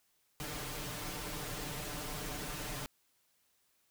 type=noise with comb filter; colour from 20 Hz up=pink; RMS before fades=-41 dBFS; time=0.4-2.86 s; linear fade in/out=0 ms; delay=6.7 ms; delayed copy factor=+0.95; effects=white hiss -74 dBFS RMS until 3.9 s

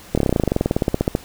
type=slowing click train; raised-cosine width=2 ms; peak=-3 dBFS; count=23; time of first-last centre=0.15-1.151 s; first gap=26 ms; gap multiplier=1.05; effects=pink hiss -42 dBFS RMS until 1.24 s

